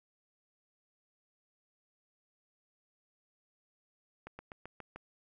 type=slowing click train; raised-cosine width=0.5 ms; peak=-30 dBFS; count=6; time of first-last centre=4.27-4.96 s; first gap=120 ms; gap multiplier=1.07; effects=none